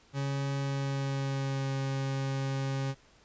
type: tone with pitch glide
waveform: 40% pulse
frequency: 138.6 to 135.59 Hz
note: C#3 to C#3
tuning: 0 to -38 cents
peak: -29 dBFS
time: 0.13-2.95 s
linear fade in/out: 50 ms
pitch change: -38 cents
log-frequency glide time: 0.54-1.72 s
effects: pink hiss -61 dBFS RMS until 3.24 s + resampled to 16000 Hz